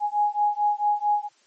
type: beating tone pair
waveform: sine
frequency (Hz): 829 / 833.5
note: G#5 / G#5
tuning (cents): -3 / +6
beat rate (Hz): 4.5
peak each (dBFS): -23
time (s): 0-1.29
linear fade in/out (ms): 50
effects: white hiss -61 dBFS RMS until 1.46 s + MP3 32 kbps